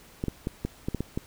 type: clicks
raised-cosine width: 3 ms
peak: -15 dBFS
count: 8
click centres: 0.239 / 0.283 / 0.471 / 0.65 / 0.885 / 0.947 / 1.006 / 1.175 s
effects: pink hiss -53 dBFS RMS until 1.26 s